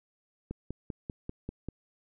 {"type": "click train", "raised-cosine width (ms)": 3, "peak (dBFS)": -23, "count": 7, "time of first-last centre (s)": [0.51, 1.686], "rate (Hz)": 5.1, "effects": []}